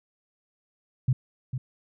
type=tone with echo; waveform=sine; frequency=128.1 Hz; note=C3; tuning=36 cents flat; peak=-18 dBFS; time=1.08-1.13 s; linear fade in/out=5 ms; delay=450 ms; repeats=1; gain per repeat=-9 dB; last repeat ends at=1.58 s; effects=none